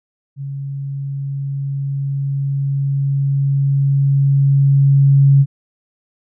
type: tone with level ramp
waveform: sine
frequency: 138.59 Hz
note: C#3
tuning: in tune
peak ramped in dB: -23 to -6 dBFS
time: 0.36-5.46 s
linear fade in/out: 50 ms
effects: none